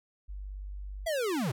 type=tone; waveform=sine; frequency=49 Hz; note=G1; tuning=in tune; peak=-37 dBFS; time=0.28-1.07 s; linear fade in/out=20 ms
type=linear sweep; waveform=square; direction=down; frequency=679 to 103.83 Hz; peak=-29 dBFS; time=1.06-1.52 s; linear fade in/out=10 ms
effects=none